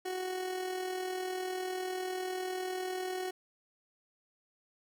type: tone with amplitude modulation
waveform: 30% pulse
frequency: 370 Hz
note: F#4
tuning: in tune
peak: -30 dBFS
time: 0.05-3.31 s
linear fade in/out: 10 ms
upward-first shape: sine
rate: 40 Hz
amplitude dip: 45%
effects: none